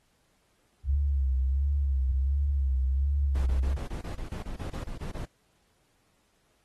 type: tone with vibrato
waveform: sine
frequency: 67.9 Hz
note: C#2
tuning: 35 cents flat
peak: -23 dBFS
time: 0.84-3.79 s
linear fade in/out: 50 ms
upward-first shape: sine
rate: 1.4 Hz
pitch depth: 81 cents each way
type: noise bursts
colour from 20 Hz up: brown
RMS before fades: -35 dBFS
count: 14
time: 3.35-5.254 s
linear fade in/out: 5 ms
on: 110 ms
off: 28 ms
effects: pink hiss -70 dBFS RMS until 6.64 s + AAC 32 kbps

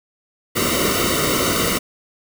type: noise with comb filter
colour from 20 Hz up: pink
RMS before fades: -19 dBFS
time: 0.55-1.79 s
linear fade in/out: 20 ms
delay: 1.2 ms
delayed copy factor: -0.95
effects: none

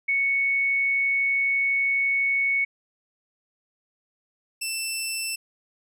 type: tone pair in turn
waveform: sine / 15% pulse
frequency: 2217 / 2667 Hz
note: C#7 / E7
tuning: 0 / +20 cents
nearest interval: minor third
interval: 320 cents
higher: second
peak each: -20 dBFS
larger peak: neither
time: 0.08-2.65 / 4.61-5.36 s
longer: first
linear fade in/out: 10 ms
effects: none

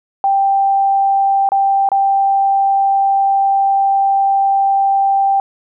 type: tone with dropouts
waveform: sine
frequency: 786 Hz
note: G5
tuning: 4 cents sharp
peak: -10 dBFS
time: 0.24-5.4 s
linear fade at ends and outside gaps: 1 ms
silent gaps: 1.49-1.519 / 1.889-1.917 s
effects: none

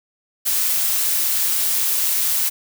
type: noise with amplitude modulation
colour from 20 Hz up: blue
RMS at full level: -18 dBFS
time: 0.45-2.5 s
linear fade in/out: 20 ms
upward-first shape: sine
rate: 170 Hz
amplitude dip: 30%
effects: none

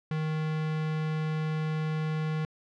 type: tone with notch filter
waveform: square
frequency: 156.1 Hz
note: D#3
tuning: 6 cents sharp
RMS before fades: -30 dBFS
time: 0.11-2.45 s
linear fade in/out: 2 ms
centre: 630 Hz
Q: 1.7
effects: low-pass 3000 Hz 12 dB/octave

